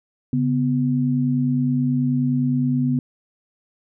sine tone pair together, 140 / 249.5 Hz, C#3 / B3, +18 / +18 cents, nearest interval minor seventh, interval 1000 cents, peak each -21 / -19 dBFS, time 0.33-2.99 s, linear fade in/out 2 ms, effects none

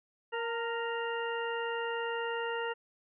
harmonic tone with a mistuned harmonic, 466.2 Hz, A#4, in tune, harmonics 1 / 2 / 3 / 4 / 6, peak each -35 / -38 / -40 / -41 / -43 dBFS, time 0.32-2.74 s, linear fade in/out 20 ms, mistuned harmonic 2, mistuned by -32 cents, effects none

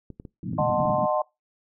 clicks, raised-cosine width 3 ms, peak -26 dBFS, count 9, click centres 0.103 / 0.199 / 0.252 / 0.532 / 0.601 / 0.698 / 0.803 / 0.855 / 0.898 s
pink band-pass noise, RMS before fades -30 dBFS, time 0.43-1.06 s, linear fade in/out 2 ms, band 110 to 270 Hz, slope 48 dB/octave
sine chord, D# diminished seventh, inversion none, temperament equal with one note detuned, 613 / 740 / 880 / 1046.5 Hz, D#5 / F#5 / A5 / C6, -26 / 0 / 0 / 0 cents, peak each -24 / -27 / -30 / -28 dBFS, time 0.58-1.22 s, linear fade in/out 5 ms
effects noise-tail reverb RT60 0.2 s tail -22 dB re dry

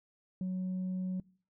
sine tone, 185 Hz, F#3, in tune, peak -30 dBFS, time 0.41-1.2 s, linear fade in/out 2 ms, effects noise-tail reverb RT60 0.5 s tail -26 dB re dry + tanh soft clip ceiling -31 dBFS

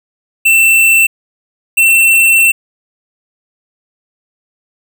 square tone pair in turn, 2681 / 2696 Hz, E7 / E7, +29 / +38 cents, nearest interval unison, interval 9 cents, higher second, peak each -6 dBFS, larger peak neither, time 0.45-1.07 / 1.77-2.52 s, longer second, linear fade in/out 10 ms, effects none

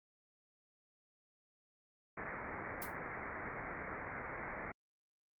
white low-pass noise, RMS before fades -44 dBFS, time 2.17-4.72 s, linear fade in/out 5 ms, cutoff 2200 Hz, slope 96 dB/octave
blue noise with exponential decay, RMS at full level -41 dBFS, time 2.82-2.96 s, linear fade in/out 0 ms, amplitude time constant 29 ms
effects Opus 48 kbps

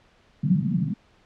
pink band-pass noise, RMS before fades -23 dBFS, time 0.43-0.94 s, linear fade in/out 10 ms, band 140 to 210 Hz, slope 48 dB/octave, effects pink hiss -59 dBFS RMS until 1.25 s + low-pass 4000 Hz 12 dB/octave

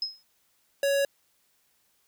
sine tone with exponential decay, 5130 Hz, E8, 48 cents flat, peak -24 dBFS, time 0.02-0.23 s, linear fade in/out 2 ms, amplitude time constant 44 ms
square tone, 558 Hz, C#5, 11 cents sharp, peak -23 dBFS, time 0.83-1.05 s, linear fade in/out 2 ms
effects white hiss -69 dBFS RMS until 2.07 s

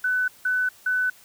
sine tone bursts, 1500 Hz, F#6, 23 cents sharp, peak -20 dBFS, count 3, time 0.04-1.1 s, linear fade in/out 5 ms, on 240 ms, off 170 ms, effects white hiss -52 dBFS RMS until 1.24 s

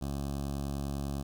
15% pulse tone with notch filter, 70 Hz, C#2, 18 cents sharp, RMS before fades -35 dBFS, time 0.01-1.23 s, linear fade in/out 10 ms, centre 2000 Hz, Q 0.69, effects none

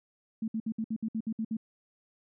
sine tone bursts, 221.9 Hz, A3, 15 cents sharp, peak -29 dBFS, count 10, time 0.42-1.569 s, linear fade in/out 5 ms, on 60 ms, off 61 ms, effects none

